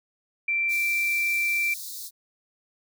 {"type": "tone", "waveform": "sine", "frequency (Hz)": 2349, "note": "D7", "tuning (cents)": 0, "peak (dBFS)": -22, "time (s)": [0.48, 1.74], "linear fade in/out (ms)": 5}
{"type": "high-pass noise", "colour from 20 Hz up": "white", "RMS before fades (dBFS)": -37, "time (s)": [0.68, 2.11], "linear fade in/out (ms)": 50, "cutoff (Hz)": 3700, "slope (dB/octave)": 96}
{"effects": []}